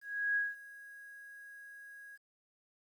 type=tone with ADSR envelope; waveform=sine; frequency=1653 Hz; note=G#6; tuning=9 cents flat; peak=-28 dBFS; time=0.01-2.18 s; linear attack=350 ms; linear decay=190 ms; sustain=-21 dB; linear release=31 ms; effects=11-bit